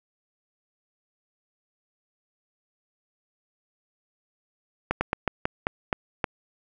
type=slowing click train; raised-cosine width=0.5 ms; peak=-8 dBFS; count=8; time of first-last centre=4.91-6.242 s; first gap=100 ms; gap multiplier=1.21; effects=none